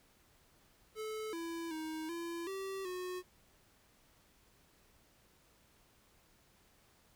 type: tone with pitch steps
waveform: square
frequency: 434.2 / 333.6 / 315.2 / 338.9 / 386.6 / 364.1 Hz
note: A4 / E4 / D#4 / E4 / G4 / F#4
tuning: -23 / +21 / +23 / +48 / -24 / -28 cents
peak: -40 dBFS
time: 0.95-3.23 s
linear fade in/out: 50 ms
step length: 380 ms
effects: pink hiss -68 dBFS RMS until 7.15 s